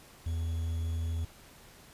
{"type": "tone with quantisation", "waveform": "triangle", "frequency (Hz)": 82.41, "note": "E2", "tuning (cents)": 0, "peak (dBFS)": -28, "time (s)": [0.26, 1.25], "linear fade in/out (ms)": 5, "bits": 9, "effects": ["pink hiss -55 dBFS RMS until 1.93 s", "resampled to 32000 Hz"]}